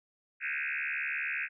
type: tone with frequency modulation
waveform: sine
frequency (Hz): 2050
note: C7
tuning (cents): -36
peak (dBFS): -31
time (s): 0.4-1.49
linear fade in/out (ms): 50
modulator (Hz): 72.4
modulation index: 7.6
effects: none